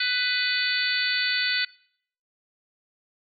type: harmonic tone with a mistuned harmonic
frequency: 497.2 Hz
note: B4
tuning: 12 cents sharp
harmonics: 3 / 4 / 5 / 6 / 7 / 8 / 9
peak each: -28 / -29 / -31 / -35 / -31 / -33 / -28 dBFS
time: 0-1.65 s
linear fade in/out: 5 ms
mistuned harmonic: 7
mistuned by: +22 cents
effects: noise-tail reverb RT60 0.6 s tail -22 dB re dry